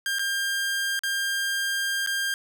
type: tone with dropouts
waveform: sawtooth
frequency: 1600 Hz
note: G6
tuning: 35 cents sharp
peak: -21 dBFS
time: 0.06-2.34 s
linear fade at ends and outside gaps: 1 ms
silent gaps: 0.186-0.193 / 0.992-1.035 / 2.063-2.072 s
effects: none

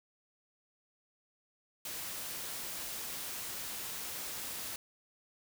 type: noise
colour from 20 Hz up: white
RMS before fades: -41 dBFS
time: 1.85-4.76 s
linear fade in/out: 2 ms
effects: none

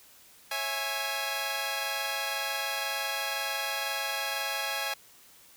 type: chord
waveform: 10% pulse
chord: C# minor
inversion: none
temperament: equal with one note detuned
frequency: 546.4 / 659.3 / 830.6 Hz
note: C#5 / E5 / G#5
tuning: -25 / 0 / 0 cents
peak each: -29 / -28 / -24 dBFS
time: 0.51-4.94 s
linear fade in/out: 5 ms
effects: white hiss -56 dBFS RMS until 5.56 s

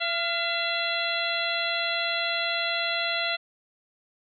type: harmonic tone with a mistuned harmonic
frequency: 676 Hz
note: E5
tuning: 43 cents sharp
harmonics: 1 / 2 / 3 / 4 / 5 / 6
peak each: -32 / -32 / -32 / -32 / -32 / -32 dBFS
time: 0-3.37 s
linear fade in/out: 20 ms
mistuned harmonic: 2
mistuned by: +59 cents
effects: none

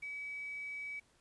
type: tone with quantisation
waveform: sine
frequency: 2283 Hz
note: D7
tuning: 50 cents flat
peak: -40 dBFS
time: 0.02-1 s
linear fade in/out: 10 ms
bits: 10
effects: pink hiss -70 dBFS RMS until 1.2 s + resampled to 24000 Hz

